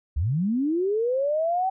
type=linear sweep; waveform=sine; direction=up; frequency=61.74 to 773 Hz; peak=-21 dBFS; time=0.16-1.7 s; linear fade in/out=10 ms; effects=none